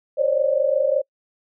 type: tone cluster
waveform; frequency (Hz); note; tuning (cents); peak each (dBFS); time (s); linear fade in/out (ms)
sine; 530 / 555 / 599; C5 / C#5 / D5; +22 / +2 / +34; -21; 0.17-1.02; 20
effects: noise-tail reverb RT60 0.1 s tail -26 dB re dry